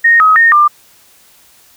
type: tone with pitch steps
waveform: sine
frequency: 1856 / 1269 / 1840 / 1193 Hz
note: A#6 / D#6 / A#6 / D6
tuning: -8 / +34 / -23 / +27 cents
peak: -4 dBFS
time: 0.04-0.68 s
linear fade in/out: 10 ms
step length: 160 ms
effects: white hiss -46 dBFS RMS until 1.76 s